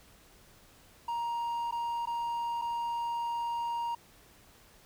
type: tone with dropouts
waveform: triangle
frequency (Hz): 939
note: A#5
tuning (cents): +12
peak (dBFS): -29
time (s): 1.08-3.95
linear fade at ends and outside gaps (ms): 5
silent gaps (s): 1.711-1.723 / 2.056-2.071 / 2.615-2.619
effects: pink hiss -59 dBFS RMS until 4.85 s